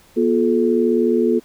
sine tone cluster, 240.7 / 355 / 434.1 Hz, B3 / F4 / A4, -44 / +28 / -23 cents, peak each -18 dBFS, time 0.16-1.4 s, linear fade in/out 20 ms, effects pink hiss -51 dBFS RMS until 1.44 s

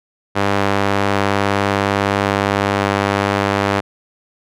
sawtooth tone with band-pass filter, 99.8 Hz, G2, 32 cents sharp, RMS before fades -17 dBFS, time 0.35-3.81 s, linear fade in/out 20 ms, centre 1100 Hz, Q 0.53, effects none

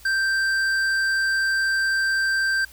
sine tone with hard clipping, 1568 Hz, G6, in tune, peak -21 dBFS, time 0.05-2.65 s, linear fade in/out 5 ms, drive 9 dB, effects added 60 Hz sine -49 dBFS peak until 2.72 s + white hiss -49 dBFS RMS until 2.72 s

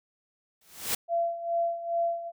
white noise with exponential growth, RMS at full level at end -25 dBFS, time 0.61-0.95 s, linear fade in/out 5 ms, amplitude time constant 72 ms
sine tone with tremolo, 680 Hz, F5, 46 cents flat, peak -23 dBFS, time 1.08-2.32 s, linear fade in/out 50 ms, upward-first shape sine, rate 2.4 Hz, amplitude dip 75%
effects none

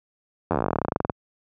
slowing click train, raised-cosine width 1 ms, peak -8 dBFS, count 24, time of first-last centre 0.51-1.098 s, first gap 11 ms, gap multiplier 1.07, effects high-pass 80 Hz 12 dB/octave

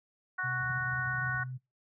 harmonic tone, 370 Hz, F#4, in tune, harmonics 2 / 3 / 4 / 5, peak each -44 / -39 / -32 / -39 dBFS, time 0.38-1.44 s, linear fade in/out 10 ms
sine tone with pitch glide, 127.2 to 128.16 Hz, C3 to C3, -48 to -35 cents, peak -36 dBFS, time 0.43-1.58 s, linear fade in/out 20 ms, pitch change +13 cents, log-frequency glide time 0.78-1.16 s
white low-pass noise, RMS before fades -46 dBFS, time 0.58-1.41 s, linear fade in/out 10 ms, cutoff 160 Hz, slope 48 dB/octave
effects noise-tail reverb RT60 0.2 s tail -21 dB re dry + high-pass 80 Hz 12 dB/octave

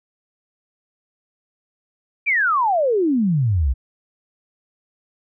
sine exponential sweep, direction down, 2438 to 58.6 Hz, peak -15 dBFS, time 2.26-3.74 s, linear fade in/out 20 ms, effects none

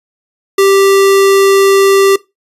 square tone, 392 Hz, G4, in tune, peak -6 dBFS, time 0.58-2.16 s, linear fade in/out 5 ms, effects noise-tail reverb RT60 0.2 s tail -19 dB re dry + resampled to 32000 Hz

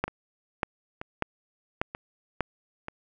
two click trains, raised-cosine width 0.5 ms, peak -20 / -10 dBFS, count 4 / 5, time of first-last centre 0.08-2.884 / 0.04-2.407 s, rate 1.07 / 1.69 Hz, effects none

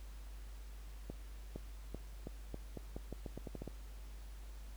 accelerating click train, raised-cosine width 2 ms, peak -30 dBFS, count 14, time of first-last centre 1.1-3.677 s, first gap 460 ms, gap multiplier 0.84, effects added 50 Hz sine -47 dBFS peak until 4.76 s + pink hiss -62 dBFS RMS until 4.76 s

